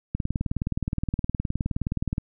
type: click train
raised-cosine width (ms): 5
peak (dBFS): -13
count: 40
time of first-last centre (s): 0.15-2.181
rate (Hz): 19.2
effects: none